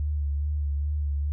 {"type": "tone with vibrato", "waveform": "sine", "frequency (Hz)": 72.9, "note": "D2", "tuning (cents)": -12, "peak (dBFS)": -24, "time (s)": [0, 1.32], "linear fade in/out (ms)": 0, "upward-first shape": "sine", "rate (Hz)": 2.4, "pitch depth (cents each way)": 39, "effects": []}